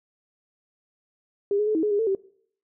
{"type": "tone with pitch steps", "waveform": "sine", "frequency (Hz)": [403.1, 420.1, 429.7, 320.3, 420.8, 407.4, 448.6, 387.5], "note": ["G4", "G#4", "A4", "E4", "G#4", "G#4", "A4", "G4"], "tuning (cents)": [48, 20, -41, -50, 23, -33, 34, -20], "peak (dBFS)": -20, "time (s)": [1.51, 2.15], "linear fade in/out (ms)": 2, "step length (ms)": 80, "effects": ["noise-tail reverb RT60 0.6 s tail -21 dB re dry"]}